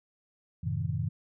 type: chord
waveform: sine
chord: F# diminished seventh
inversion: none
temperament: just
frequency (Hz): 92.5 / 111 / 133.2 / 159.84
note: F#2 / A2 / C3 / Eb3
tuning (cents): 0 / +16 / +31 / +47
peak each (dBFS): -34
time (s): 0.63-1.09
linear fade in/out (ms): 10
effects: none